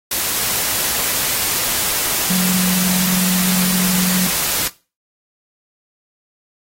sine tone in noise, 183.4 Hz, F#3, 15 cents flat, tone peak -16 dBFS, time 2.3-4.27 s, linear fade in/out 5 ms, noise white, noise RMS -19 dBFS, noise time 0.11-4.68 s, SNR 0 dB, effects noise-tail reverb RT60 0.3 s tail -18 dB re dry + AAC 48 kbps

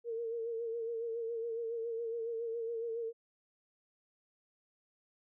sine tone with vibrato, 460 Hz, A#4, 23 cents flat, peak -35 dBFS, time 0.04-3.13 s, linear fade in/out 50 ms, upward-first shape sine, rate 7.2 Hz, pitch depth 47 cents each way, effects none

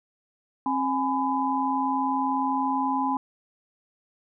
sine tone cluster, 267.1 / 835 / 1004 Hz, C4 / G#5 / B5, +36 / +9 / +28 cents, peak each -27 dBFS, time 0.66-3.17 s, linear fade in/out 2 ms, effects none

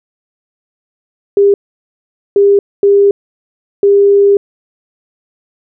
sine tone bursts at uneven times, 401.4 Hz, G4, 41 cents sharp, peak -4 dBFS, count 4, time 1.37-1.54 / 2.36-2.59 / 2.83-3.11 / 3.83-4.37 s, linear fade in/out 2 ms, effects none

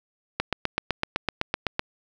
click train, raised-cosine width 0.3 ms, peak -7 dBFS, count 12, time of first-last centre 0.4-1.794 s, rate 7.89 Hz, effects none

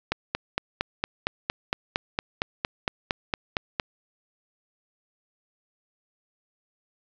click train, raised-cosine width 0.3 ms, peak -8 dBFS, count 17, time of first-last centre 0.12-3.798 s, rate 4.35 Hz, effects resampled to 16000 Hz + 7-bit

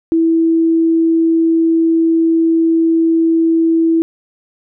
sine tone, 328 Hz, E4, 9 cents flat, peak -9 dBFS, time 0.12-4.02 s, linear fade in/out 0 ms, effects none

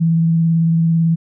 sine tone with vibrato, 164.81 Hz, E3, in tune, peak -11 dBFS, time 0-1.16 s, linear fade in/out 20 ms, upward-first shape sine, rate 18 Hz, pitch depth 17 cents each way, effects none

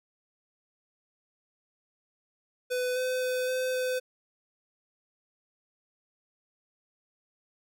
square tone with pitch steps, 500 / 509 / 506 / 512 / 508 Hz, B4 / C5 / B4 / C5 / B4, +21 / -48 / +42 / -38 / +49 cents, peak -28 dBFS, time 2.7-4 s, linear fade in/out 20 ms, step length 260 ms, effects none

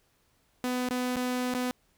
sawtooth tone with dropouts, 250.1 Hz, B3, 22 cents sharp, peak -24 dBFS, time 0.64-1.71 s, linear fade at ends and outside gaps 0 ms, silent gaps 0.888-0.908 / 1.158-1.166 / 1.538-1.549 s, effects pink hiss -69 dBFS RMS until 1.97 s

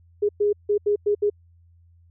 sine tone bursts at uneven times, 412.8 Hz, G#4, 10 cents flat, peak -17 dBFS, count 6, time 0.22-0.29 / 0.4-0.53 / 0.69-0.78 / 0.86-0.96 / 1.06-1.15 / 1.22-1.3 s, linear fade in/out 10 ms, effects added 85 Hz sine -52 dBFS peak until 2.1 s

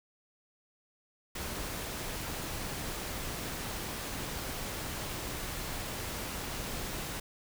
pink noise, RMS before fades -38 dBFS, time 1.35-7.2 s, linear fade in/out 5 ms, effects none

